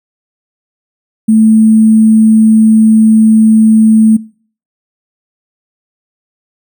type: tone with sample-and-hold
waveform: sine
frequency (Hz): 220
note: A3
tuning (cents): 0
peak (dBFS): -3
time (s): 1.28-4.17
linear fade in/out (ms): 10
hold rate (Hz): 8820
effects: noise-tail reverb RT60 0.5 s tail -23 dB re dry